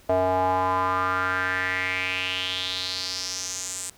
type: tone with band-pass filter sweep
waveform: square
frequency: 92.5 Hz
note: F#2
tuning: in tune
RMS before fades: -26 dBFS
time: 0.09-3.9 s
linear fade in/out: 5 ms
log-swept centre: 650 to 8200 Hz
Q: 4.5
effects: pink hiss -54 dBFS RMS until 3.97 s